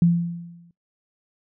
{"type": "tone with exponential decay", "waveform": "sine", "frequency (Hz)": 171.1, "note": "F3", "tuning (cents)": -35, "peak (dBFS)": -11, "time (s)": [0.02, 0.71], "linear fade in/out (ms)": 2, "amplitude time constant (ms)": 150, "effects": ["noise-tail reverb RT60 0.2 s tail -26 dB re dry"]}